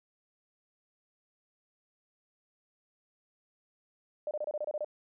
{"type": "tone bursts", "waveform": "sine", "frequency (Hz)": 601, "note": "D5", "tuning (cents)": 40, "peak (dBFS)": -31, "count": 9, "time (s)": [4.27, 4.846], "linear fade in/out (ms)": 2, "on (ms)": 40, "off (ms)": 27, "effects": []}